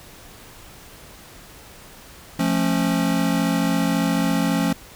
square chord, F augmented, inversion none, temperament just, 174.61 / 218.3 / 272.8 Hz, F3 / A3 / C#4, 0 / -13 / -28 cents, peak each -23 / -25 / -23 dBFS, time 2.39-4.73 s, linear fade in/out 5 ms, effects pink hiss -44 dBFS RMS until 4.95 s

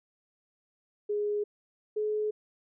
sine tone pair in turn, 415.3 / 425.3 Hz, G#4 / G#4, 0 / +41 cents, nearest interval unison, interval 41 cents, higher second, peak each -27 dBFS, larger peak neither, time 1.09-1.44 / 1.96-2.31 s, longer neither, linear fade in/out 10 ms, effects none

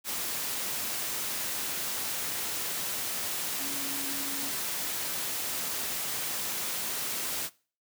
sine tone in noise, 277.2 Hz, C#4, in tune, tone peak -41 dBFS, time 3.58-4.53 s, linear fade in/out 50 ms, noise white, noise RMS -33 dBFS, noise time 0.04-7.5 s, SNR -11 dB, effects noise-tail reverb RT60 0.4 s tail -22 dB re dry + high-pass 100 Hz 12 dB/octave

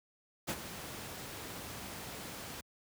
pink noise with ADSR envelope, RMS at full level -34 dBFS, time 0.47-2.61 s, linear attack 25 ms, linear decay 55 ms, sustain -10 dB, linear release 6 ms, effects high-pass 80 Hz 12 dB/octave

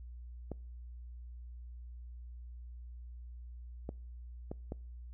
clicks, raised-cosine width 2 ms, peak -26 dBFS, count 4, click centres 0.517 / 3.891 / 4.515 / 4.721 s, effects noise-tail reverb RT60 0.5 s tail -26 dB re dry + added 60 Hz sine -45 dBFS peak until 5.13 s

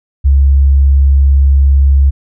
sine tone, 68.8 Hz, C#2, 12 cents flat, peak -4 dBFS, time 0.24-2.11 s, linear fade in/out 20 ms, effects none

